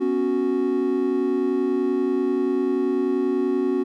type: chord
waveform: triangle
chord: B suspended second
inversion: none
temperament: equal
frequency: 246.9 / 277.2 / 370 Hz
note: B3 / C#4 / F#4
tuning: 0 / 0 / 0 cents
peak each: -25 / -22 / -20 dBFS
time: 0-3.84 s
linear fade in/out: 20 ms
effects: none